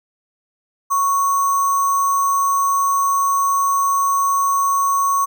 sine tone with sample-and-hold, 1108.7 Hz, C#6, in tune, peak -14 dBFS, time 0.9-5.26 s, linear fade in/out 20 ms, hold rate 7350 Hz, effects none

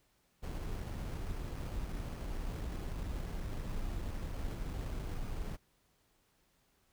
brown noise with sample-and-hold, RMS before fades -39 dBFS, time 0.42-5.57 s, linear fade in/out 20 ms, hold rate 3675 Hz, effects pink hiss -73 dBFS RMS until 6.92 s

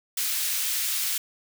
white high-pass noise, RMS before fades -27 dBFS, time 0.17-1.18 s, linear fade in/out 5 ms, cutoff 2000 Hz, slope 12 dB/octave, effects none

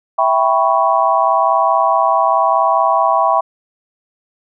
sine chord, C# half-diminished seventh, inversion first, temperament equal, 659.3 / 784 / 987.8 / 1108.7 Hz, E5 / G5 / B5 / C#6, 0 / 0 / 0 / 0 cents, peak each -16 dBFS, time 0.18-3.41 s, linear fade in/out 10 ms, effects none

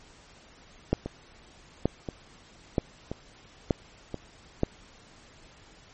two click trains, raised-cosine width 2 ms, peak -9 / -19 dBFS, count 5 / 4, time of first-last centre 0.93-4.634 / 1.06-4.143 s, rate 1.08 / 0.973 Hz, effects pink hiss -54 dBFS RMS until 5.93 s + MP3 32 kbps

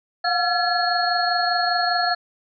sine tone cluster, 709 / 734 / 1357 / 1704 / 4317 Hz, F5 / F#5 / E6 / G#6 / C#8, +26 / -14 / +50 / +44 / -47 cents, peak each -22 / -29 / -26 / -25 / -25 dBFS, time 0.24-2.15 s, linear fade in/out 10 ms, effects none

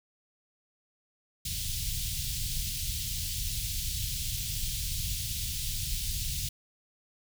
pink band-stop noise, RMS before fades -33 dBFS, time 1.45-6.49 s, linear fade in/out 5 ms, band 130 to 3200 Hz, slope 24 dB/octave, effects none

